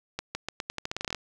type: accelerating click train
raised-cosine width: 0.2 ms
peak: -14 dBFS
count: 15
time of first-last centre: 0.19-1.147 s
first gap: 160 ms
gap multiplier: 0.85
effects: none